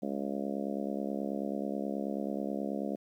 harmonic tone, 69.3 Hz, C#2, in tune, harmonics 3 / 4 / 5 / 6 / 7 / 8 / 9 / 10, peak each -36 / -38 / -42 / -43 / -45 / -41 / -43 / -46 dBFS, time 0.02-2.96 s, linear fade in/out 10 ms, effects 11-bit

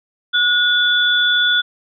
sine tone pair together, 1452 / 3453 Hz, F#6 / A7, -33 / -33 cents, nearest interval octave + minor third, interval 1500 cents, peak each -15 dBFS, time 0.33-1.62 s, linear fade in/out 20 ms, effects none

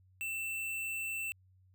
square tone, 2674 Hz, E7, 24 cents sharp, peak -36 dBFS, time 0.21-1.32 s, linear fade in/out 0 ms, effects added 93 Hz sine -62 dBFS peak until 1.74 s

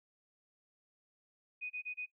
sine tone bursts, 2489 Hz, D#7, in tune, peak -38 dBFS, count 4, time 1.61-2.061 s, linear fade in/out 20 ms, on 91 ms, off 29 ms, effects noise-tail reverb RT60 0.1 s tail -17 dB re dry

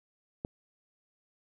click, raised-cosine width 2 ms, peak -21 dBFS, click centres 0.449 s, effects none

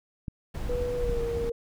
clicks, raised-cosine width 5 ms, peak -21 dBFS, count 2, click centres 0.282 / 1.096 s
brown noise, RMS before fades -32 dBFS, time 0.54-1.5 s, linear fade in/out 10 ms
sine tone with pitch glide, 490 to 468.4 Hz, B4 to A#4, -14 to +8 cents, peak -28 dBFS, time 0.69-1.52 s, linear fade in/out 5 ms, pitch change -78 cents, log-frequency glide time 0.96-1.22 s
effects none

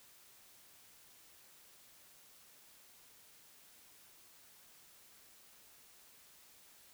silence, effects white hiss -62 dBFS RMS until 6.93 s

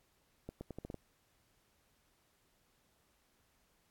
accelerating click train, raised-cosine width 2 ms, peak -30 dBFS, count 7, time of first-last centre 0.49-0.943 s, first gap 120 ms, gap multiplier 0.81, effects pink hiss -74 dBFS RMS until 3.9 s + AAC 64 kbps

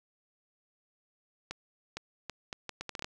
accelerating click train, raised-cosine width 0.2 ms, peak -20 dBFS, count 11, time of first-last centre 1.51-3.045 s, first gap 460 ms, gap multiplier 0.71, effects none

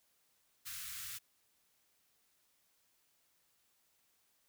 white band-stop noise, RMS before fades -45 dBFS, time 0.65-1.19 s, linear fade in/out 20 ms, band 150 to 1200 Hz, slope 48 dB/octave, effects white hiss -75 dBFS RMS until 4.48 s

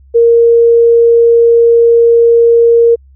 sine tone, 466.2 Hz, A#4, in tune, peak -3 dBFS, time 0.14-2.96 s, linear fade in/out 20 ms, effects added 67 Hz sine -38 dBFS peak until 3.15 s

